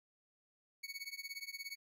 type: tone with tremolo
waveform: 25% pulse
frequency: 2226 Hz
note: C#7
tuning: 7 cents sharp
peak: -36 dBFS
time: 0.83-1.76 s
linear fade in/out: 10 ms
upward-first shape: triangle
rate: 17 Hz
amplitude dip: 100%
effects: none